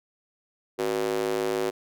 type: tone with high-pass filter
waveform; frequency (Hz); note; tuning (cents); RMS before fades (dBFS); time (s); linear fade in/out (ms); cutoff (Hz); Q
square; 53.3; G#1; +46; -27; 0.78-1.71; 20; 400; 3.6
effects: none